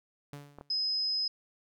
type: tone with exponential decay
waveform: sawtooth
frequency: 143.8 Hz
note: D3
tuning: 36 cents flat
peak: -36 dBFS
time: 0.33-0.78 s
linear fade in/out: 0 ms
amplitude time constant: 97 ms
type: clicks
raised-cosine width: 1 ms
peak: -31 dBFS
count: 2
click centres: 0.586 / 0.611 s
type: tone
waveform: sine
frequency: 5070 Hz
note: D#8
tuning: 32 cents sharp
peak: -28 dBFS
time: 0.7-1.28 s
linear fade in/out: 5 ms
effects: none